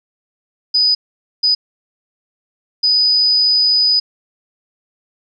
sine tone bursts at uneven times, 4978 Hz, D#8, in tune, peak -10 dBFS, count 3, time 0.74-0.95 / 1.43-1.55 / 2.83-4 s, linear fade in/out 10 ms, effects none

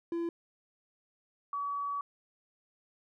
triangle / sine tone pair in turn, 338.2 / 1137.6 Hz, E4 / C#6, +44 / +45 cents, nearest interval octave + major sixth, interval 2101 cents, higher second, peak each -29 / -32 dBFS, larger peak first, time 0.12-0.29 / 1.53-2.01 s, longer second, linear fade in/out 2 ms, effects none

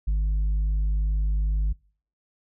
sine tone with tanh clipping, 51.2 Hz, G#1, 24 cents flat, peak -21 dBFS, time 0.07-1.73 s, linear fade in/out 10 ms, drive 3 dB, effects noise-tail reverb RT60 0.5 s tail -26 dB re dry

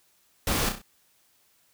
pink noise with echo, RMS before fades -26 dBFS, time 0.47-0.69 s, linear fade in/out 2 ms, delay 32 ms, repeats 4, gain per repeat -6 dB, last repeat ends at 0.818 s, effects white hiss -65 dBFS RMS until 1.73 s

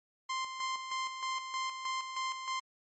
sawtooth tone with tremolo, 1046.5 Hz, C6, in tune, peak -29 dBFS, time 0.29-2.6 s, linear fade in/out 10 ms, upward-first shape square, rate 3.2 Hz, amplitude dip 55%, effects MP3 32 kbps

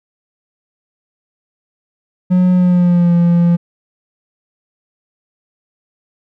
triangle tone with pitch glide, 181.7 to 172.1 Hz, F#3 to F3, -31 to -25 cents, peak -6 dBFS, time 2.3-3.57 s, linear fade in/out 20 ms, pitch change -94 cents, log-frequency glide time 2.53-3.14 s, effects none

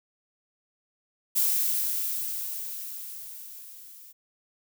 violet noise with level ramp, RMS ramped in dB -23 to -49 dBFS, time 1.35-4.13 s, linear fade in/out 20 ms, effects none

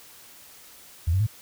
sine tone with pitch steps, 83 / 94.79 / 108.26 Hz, E2 / F#2 / A2, +12 / +42 / -28 cents, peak -19 dBFS, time 1.07-1.268 s, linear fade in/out 10 ms, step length 66 ms, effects white hiss -49 dBFS RMS until 1.41 s

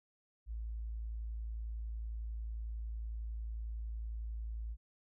sine tone, 55.5 Hz, A1, 16 cents sharp, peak -38 dBFS, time 0.46-4.77 s, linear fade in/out 50 ms, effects none

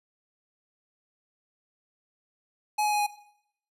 square tone with pitch steps, 844 / 838.7 / 833.3 / 828.1 Hz, G#5 / G#5 / G#5 / G#5, +28 / +17 / +6 / -5 cents, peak -24 dBFS, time 2.78-3.068 s, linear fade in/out 10 ms, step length 72 ms, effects noise-tail reverb RT60 0.7 s tail -17 dB re dry + resampled to 32000 Hz

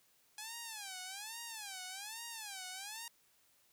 5% pulse tone with vibrato, 830.6 Hz, G#5, in tune, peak -32 dBFS, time 0.38-3.08 s, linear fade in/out 2 ms, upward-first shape sine, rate 1.2 Hz, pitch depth 210 cents each way, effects white hiss -71 dBFS RMS until 3.72 s

